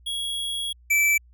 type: tone pair in turn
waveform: square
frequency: 3322 / 2320 Hz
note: G#7 / D7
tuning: 0 / -22 cents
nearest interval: tritone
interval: 622 cents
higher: first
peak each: -27 / -18 dBFS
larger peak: second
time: 0.06-0.73 / 0.9-1.18 s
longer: first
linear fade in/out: 10 ms
effects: added 60 Hz sine -50 dBFS peak until 1.33 s